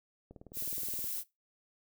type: click train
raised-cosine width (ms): 2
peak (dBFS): -36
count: 15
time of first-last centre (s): 0.31-1.043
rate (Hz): 19.1
type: noise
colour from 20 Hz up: violet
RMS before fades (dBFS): -37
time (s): 0.53-1.24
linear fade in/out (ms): 50
effects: noise-tail reverb RT60 0.2 s tail -19 dB re dry